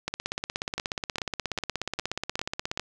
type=two click trains; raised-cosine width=0.2 ms; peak=-12 / -13 dBFS; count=46 / 6; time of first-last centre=0.08-2.775 / 0.78-2.796 s; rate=16.7 / 2.48 Hz; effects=none